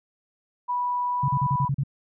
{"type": "tone with pitch glide", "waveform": "sine", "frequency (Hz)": [982, 988.3], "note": ["B5", "B5"], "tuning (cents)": [-10, 1], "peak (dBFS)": -23, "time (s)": [0.68, 1.69], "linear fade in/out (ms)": 20, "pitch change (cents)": 11, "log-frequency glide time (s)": [1.08, 1.35]}
{"type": "tone bursts", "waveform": "sine", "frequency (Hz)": 138.59, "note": "C#3", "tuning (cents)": 0, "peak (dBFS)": -21, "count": 7, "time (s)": [1.23, 1.836], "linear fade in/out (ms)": 5, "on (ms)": 54, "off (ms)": 38}
{"effects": []}